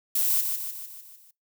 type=noise with echo; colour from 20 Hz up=violet; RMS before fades=-24 dBFS; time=0.15-0.41 s; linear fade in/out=5 ms; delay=150 ms; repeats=6; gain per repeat=-5 dB; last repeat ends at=1.31 s; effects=noise-tail reverb RT60 0.2 s tail -23 dB re dry